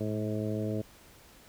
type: harmonic tone with a mistuned harmonic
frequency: 107 Hz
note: A2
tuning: 48 cents flat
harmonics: 1 / 2 / 3 / 4 / 5 / 6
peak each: -34 / -35 / -37 / -38 / -40 / -41 dBFS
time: 0-0.82 s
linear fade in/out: 10 ms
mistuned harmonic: 1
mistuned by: +37 cents
effects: pink hiss -56 dBFS RMS until 1.48 s